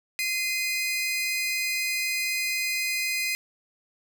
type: tone pair together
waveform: sawtooth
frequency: 2069 / 2476 Hz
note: C7 / D#7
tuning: -20 / -9 cents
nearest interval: minor third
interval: 311 cents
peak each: -25 dBFS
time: 0.19-3.35 s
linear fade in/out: 0 ms
effects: none